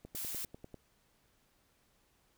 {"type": "click train", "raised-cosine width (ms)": 2, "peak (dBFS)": -34, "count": 8, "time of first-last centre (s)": [0.05, 0.743], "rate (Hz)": 10.1}
{"type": "noise", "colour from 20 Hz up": "blue", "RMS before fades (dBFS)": -40, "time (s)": [0.15, 0.45], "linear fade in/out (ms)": 2}
{"effects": ["pink hiss -72 dBFS RMS until 2.37 s"]}